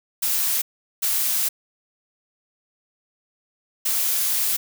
blue noise bursts at uneven times, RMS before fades -22 dBFS, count 3, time 0.22-0.62 / 1.02-1.49 / 3.85-4.57 s, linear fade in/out 10 ms, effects none

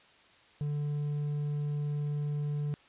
sine tone with hard clipping, 146.83 Hz, D3, in tune, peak -31 dBFS, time 0.61-2.74 s, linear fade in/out 0 ms, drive 3 dB, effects white hiss -60 dBFS RMS until 2.88 s + resampled to 8000 Hz

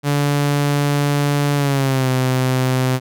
sawtooth tone with pitch glide, 144 to 129.03 Hz, D3 to C3, -34 to -24 cents, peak -11 dBFS, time 0.03-3 s, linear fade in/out 50 ms, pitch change -190 cents, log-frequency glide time 1.55-2.09 s, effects none

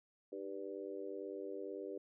harmonic tone with a mistuned harmonic, 98 Hz, G2, in tune, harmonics 3 / 4 / 5 / 6, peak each -49 / -45 / -47 / -52 dBFS, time 0.32-1.98 s, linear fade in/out 5 ms, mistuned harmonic 3, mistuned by +53 cents, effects none

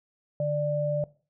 sine tone pair together, 147.8 / 591.2 Hz, D3 / D5, +11 / +11 cents, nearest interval 2 octaves, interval 2400 cents, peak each -29 / -26 dBFS, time 0.4-1.04 s, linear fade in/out 2 ms, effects noise-tail reverb RT60 0.4 s tail -20 dB re dry

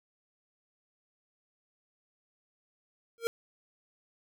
square tone with exponential growth, 462.3 Hz, A#4, 14 cents flat, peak -24 dBFS, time 3.18-3.27 s, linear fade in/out 0 ms, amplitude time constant 19 ms, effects none

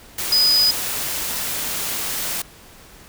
sine tone in noise, 4978 Hz, D#8, in tune, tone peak -13 dBFS, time 0.32-0.71 s, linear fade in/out 5 ms, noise white, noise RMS -25 dBFS, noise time 0.18-2.42 s, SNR +9 dB, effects pink hiss -45 dBFS RMS until 3.08 s

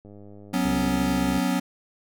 click train, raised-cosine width 2 ms, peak -33 dBFS, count 88, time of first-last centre 0.05-0.903 s, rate 102 Hz
square chord, F# suspended fourth, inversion none, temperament equal with one note detuned, 185 / 248.2 / 277.2 Hz, F#3 / B3 / C#4, 0 / +9 / 0 cents, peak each -27 dBFS, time 0.53-1.6 s, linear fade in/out 10 ms
harmonic tone, 66.4 Hz, C2, 26 cents sharp, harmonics 1 / 2 / 3 / 4 / 5 / 6 / 7 / 8, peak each -33 / -36 / -38 / -40 / -45 / -42 / -44 / -47 dBFS, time 0.64-1.4 s, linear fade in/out 20 ms
effects none

